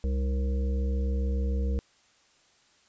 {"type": "harmonic tone with a mistuned harmonic", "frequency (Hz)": 66.9, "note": "C2", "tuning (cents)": 39, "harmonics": [1, 3, 5, 7, 8], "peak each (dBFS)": [-25, -36, -44, -39, -48], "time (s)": [0.04, 1.79], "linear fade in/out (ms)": 0, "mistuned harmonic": 5, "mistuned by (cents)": -110, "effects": ["white hiss -63 dBFS RMS until 2.88 s", "resampled to 16000 Hz"]}